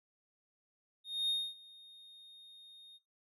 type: tone with ADSR envelope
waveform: triangle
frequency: 3698 Hz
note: A#7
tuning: 15 cents flat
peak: -28 dBFS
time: 1.04-2.99 s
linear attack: 250 ms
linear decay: 250 ms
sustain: -24 dB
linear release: 32 ms
effects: noise-tail reverb RT60 0.2 s tail -21 dB re dry + resampled to 32000 Hz